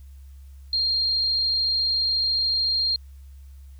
sine tone, 4209 Hz, C8, 9 cents sharp, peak -20 dBFS, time 0.73-2.96 s, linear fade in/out 2 ms, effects added 68 Hz sine -41 dBFS peak until 3.79 s + white hiss -64 dBFS RMS until 3.79 s

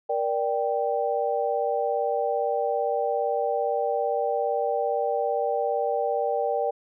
sine chord, G minor, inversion first, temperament just, 470.4 / 588 / 784 Hz, Bb4 / D5 / G5, +16 / +2 / 0 cents, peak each -27 dBFS, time 0.09-6.71 s, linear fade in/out 10 ms, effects none

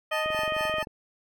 25% pulse tone with tremolo, 878 Hz, A5, 4 cents flat, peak -28 dBFS, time 0.11-0.85 s, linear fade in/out 20 ms, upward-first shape sine, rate 4.3 Hz, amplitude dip 90%
harmonic tone, 622.3 Hz, D#5, in tune, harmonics 1 / 2 / 3 / 4 / 5, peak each -29 / -32 / -34 / -35 / -36 dBFS, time 0.11-0.83 s, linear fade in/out 10 ms
click train, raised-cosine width 2 ms, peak -27 dBFS, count 15, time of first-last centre 0.26-0.871 s, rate 22.9 Hz
effects none

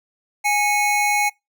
square tone pair together, 828.8 / 2200 Hz, G#5 / C#7, -4 / -14 cents, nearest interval octave + perfect fourth, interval 1690 cents, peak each -20 dBFS, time 0.44-1.3 s, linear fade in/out 20 ms, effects noise-tail reverb RT60 0.2 s tail -25 dB re dry

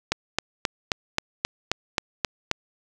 click train, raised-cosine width 0.2 ms, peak -4 dBFS, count 10, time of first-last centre 0.12-2.514 s, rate 3.76 Hz, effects none

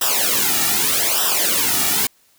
white noise with flanger, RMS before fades -18 dBFS, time 0.01-2.07 s, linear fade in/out 5 ms, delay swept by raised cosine 0.45 to 1.95 ms, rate 0.82 Hz, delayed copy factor -0.95, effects white hiss -57 dBFS RMS until 2.38 s

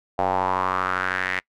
square tone with band-pass filter sweep, 46.36 Hz, F#1, 4 cents sharp, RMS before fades -24 dBFS, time 0.18-1.4 s, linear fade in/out 10 ms, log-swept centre 740 to 2000 Hz, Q 4.1, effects noise-tail reverb RT60 0.1 s tail -25 dB re dry

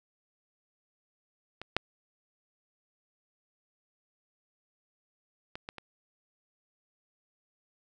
clicks, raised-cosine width 0.3 ms, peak -24 / -9 / -23 / -22 / -26 dBFS, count 5, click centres 1.616 / 1.766 / 5.555 / 5.689 / 5.783 s, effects none

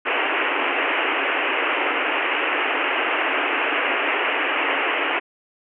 white band-pass noise, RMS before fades -22 dBFS, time 0.05-5.2 s, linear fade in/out 20 ms, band 270 to 2900 Hz, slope 96 dB/octave, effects none

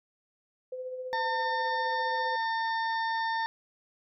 sine tone with tremolo, 510 Hz, C5, 44 cents flat, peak -33 dBFS, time 0.72-2.36 s, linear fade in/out 5 ms, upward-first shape sine, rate 15 Hz, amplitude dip 40%
harmonic tone, 904 Hz, A5, 47 cents sharp, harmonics 1 / 2 / 4 / 5 / 6, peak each -29 / -33 / -43 / -46 / -47 dBFS, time 1.13-3.46 s, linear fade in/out 0 ms
effects none

